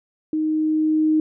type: tone with level ramp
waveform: sine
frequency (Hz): 311.1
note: D#4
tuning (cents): 0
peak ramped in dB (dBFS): -19 to -14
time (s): 0.33-1.2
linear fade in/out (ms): 2
effects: none